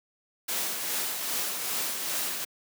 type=noise with tremolo; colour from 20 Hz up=white; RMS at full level=-29 dBFS; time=0.48-2.45 s; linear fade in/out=10 ms; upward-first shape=triangle; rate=2.5 Hz; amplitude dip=45%; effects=high-pass 200 Hz 12 dB/octave